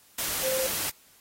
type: tone in noise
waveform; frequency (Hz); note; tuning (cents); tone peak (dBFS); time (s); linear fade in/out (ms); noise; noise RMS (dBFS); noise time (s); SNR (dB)
sine; 523.3; C5; 0; -28; 0.43-0.67; 5; white; -30; 0.18-0.9; -1
effects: white hiss -58 dBFS RMS until 1.2 s + AAC 48 kbps